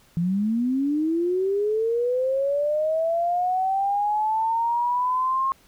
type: linear sweep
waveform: sine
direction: up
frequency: 164.81 to 1078 Hz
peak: -20 dBFS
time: 0.17-5.52 s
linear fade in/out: 0 ms
effects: pink hiss -57 dBFS RMS until 5.67 s